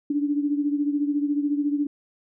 sine beating tone pair, 288 / 302 Hz, D4 / D4, -34 / +48 cents, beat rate 14 Hz, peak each -22 / -28 dBFS, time 0.1-1.87 s, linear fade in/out 5 ms, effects none

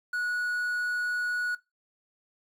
triangle tone with quantisation, 1463 Hz, F#6, 20 cents flat, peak -26 dBFS, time 0.13-1.55 s, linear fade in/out 5 ms, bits 9, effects noise-tail reverb RT60 0.2 s tail -17 dB re dry

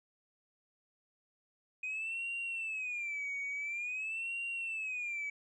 sine tone with vibrato, 2489 Hz, D#7, in tune, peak -34 dBFS, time 1.83-5.3 s, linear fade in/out 5 ms, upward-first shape sine, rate 0.48 Hz, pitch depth 180 cents each way, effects tanh soft clip ceiling -33 dBFS

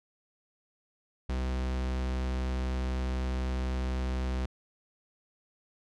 45% pulse tone, 64 Hz, C2, 38 cents flat, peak -29 dBFS, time 1.29-4.46 s, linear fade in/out 5 ms, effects low-pass 6000 Hz 12 dB/octave

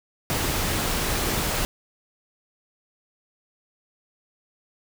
pink noise, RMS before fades -25 dBFS, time 0.3-1.65 s, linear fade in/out 0 ms, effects none

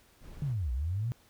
brown noise, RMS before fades -47 dBFS, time 0.2-0.56 s, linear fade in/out 50 ms
sine linear two-way sweep, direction down then up, 153.3 to 57.5 to 125.2 Hz, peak -29 dBFS, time 0.42-1.12 s, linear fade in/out 0 ms, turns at 0.72 s
effects pink hiss -63 dBFS RMS until 1.29 s

